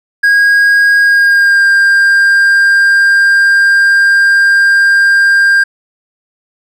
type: tone with pitch glide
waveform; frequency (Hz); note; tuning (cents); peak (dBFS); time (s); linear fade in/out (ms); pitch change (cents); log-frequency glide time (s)
triangle; 1637 to 1597.8; G#6 to G6; -25 to +33; -3; 0.23-5.64; 10; -42; 1-1.66
effects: none